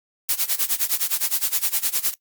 blue noise with tremolo, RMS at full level -19 dBFS, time 0.29-2.14 s, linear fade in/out 0 ms, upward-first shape sine, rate 9.7 Hz, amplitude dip 90%, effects noise-tail reverb RT60 0.1 s tail -21 dB re dry + Opus 48 kbps

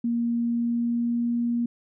sine tone with pitch glide, 235.1 to 237.1 Hz, A#3 to A#3, +15 to +30 cents, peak -22 dBFS, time 0.04-1.66 s, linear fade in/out 5 ms, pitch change +15 cents, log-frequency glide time 0.38-1.34 s, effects none

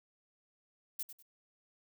violet noise with echo, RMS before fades -38 dBFS, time 0.99-1.03 s, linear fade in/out 5 ms, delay 98 ms, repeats 2, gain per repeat -11 dB, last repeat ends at 1.226 s, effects none

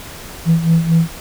sine tone with tremolo, 165 Hz, E3, 2 cents sharp, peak -6 dBFS, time 0.45-1.09 s, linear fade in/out 50 ms, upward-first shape sine, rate 4.4 Hz, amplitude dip 75%, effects tanh soft clip ceiling -5 dBFS + pink hiss -33 dBFS RMS until 1.2 s

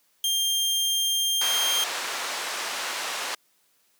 sawtooth tone, 3193 Hz, G7, 31 cents sharp, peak -19 dBFS, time 0.24-1.84 s, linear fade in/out 2 ms
pink band-pass noise, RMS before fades -31 dBFS, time 1.41-3.35 s, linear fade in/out 5 ms, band 800 to 7900 Hz, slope 12 dB/octave
effects white hiss -66 dBFS RMS until 3.99 s + high-pass 150 Hz 12 dB/octave

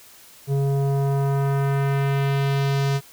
square tone with low-pass filter sweep, 138.59 Hz, C#3, in tune, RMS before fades -21 dBFS, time 0.47-3.01 s, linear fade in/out 50 ms, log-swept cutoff 450 to 6400 Hz, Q 1.1, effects white hiss -48 dBFS RMS until 3.12 s

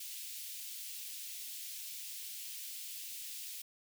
white high-pass noise, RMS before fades -45 dBFS, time 0-3.62 s, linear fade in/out 5 ms, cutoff 2500 Hz, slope 24 dB/octave, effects none

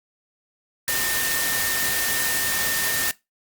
sine tone in noise, 1817 Hz, A#6, 45 cents flat, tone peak -27 dBFS, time 0.88-3.11 s, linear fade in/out 0 ms, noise white, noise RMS -24 dBFS, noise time 0.88-3.11 s, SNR -6 dB, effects noise-tail reverb RT60 0.2 s tail -20 dB re dry + Opus 48 kbps

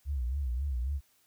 sine tone with vibrato, 65.6 Hz, C2, 5 cents sharp, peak -29 dBFS, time 0.05-1.01 s, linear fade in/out 50 ms, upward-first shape sine, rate 3.7 Hz, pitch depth 170 cents each way, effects white hiss -68 dBFS RMS until 1.26 s

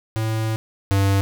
square tone pair in turn, 110.7 / 98.22 Hz, A2 / G2, +11 / +4 cents, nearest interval major second, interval 207 cents, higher first, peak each -21 / -16 dBFS, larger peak second, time 0.16-0.56 / 0.91-1.21 s, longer first, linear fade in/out 0 ms, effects none

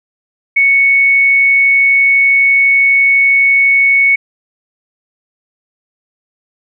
sine tone, 2217 Hz, C#7, in tune, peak -6 dBFS, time 0.56-4.16 s, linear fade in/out 10 ms, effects none

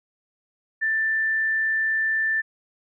sine tone, 1772 Hz, A6, 12 cents sharp, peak -20 dBFS, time 0.81-2.42 s, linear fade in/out 20 ms, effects none

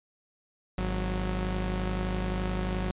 sawtooth tone pair together, 51.59 / 184 Hz, G#1 / F#3, -11 / -9 cents, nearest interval octave + minor seventh, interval 2202 cents, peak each -26 / -28 dBFS, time 0.78-2.91 s, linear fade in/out 0 ms, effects resampled to 8000 Hz

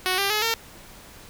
5% pulse tone with pitch steps, 370 / 396.6 / 425 / 455.5 Hz, F#4 / G4 / G#4 / A#4, 0 / +20 / +40 / -40 cents, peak -10 dBFS, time 0.06-0.54 s, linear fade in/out 0 ms, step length 120 ms, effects pink hiss -46 dBFS RMS until 1.29 s

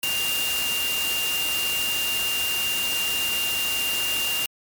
sine tone in noise, 2794 Hz, F7, in tune, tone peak -24 dBFS, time 0.03-4.46 s, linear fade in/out 2 ms, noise white, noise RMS -28 dBFS, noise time 0.03-4.46 s, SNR +1 dB, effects MP3 96 kbps

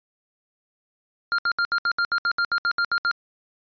square tone bursts, 1396.9 Hz, F6, in tune, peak -20 dBFS, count 14, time 1.32-3.113 s, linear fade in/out 0 ms, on 64 ms, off 69 ms, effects resampled to 11025 Hz

